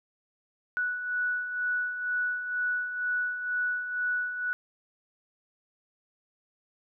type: beating tone pair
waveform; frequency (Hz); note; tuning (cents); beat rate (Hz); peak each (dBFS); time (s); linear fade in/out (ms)
sine; 1474 / 1476.1; F#6 / F#6; -7 / -5; 2.1; -36 / -28; 0.77-4.53; 0
effects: none